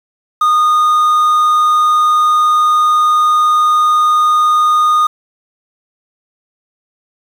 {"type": "tone with quantisation", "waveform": "triangle", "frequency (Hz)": 1229, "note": "D#6", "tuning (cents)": -22, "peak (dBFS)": -6, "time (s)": [0.41, 5.07], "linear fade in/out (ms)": 5, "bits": 6, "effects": []}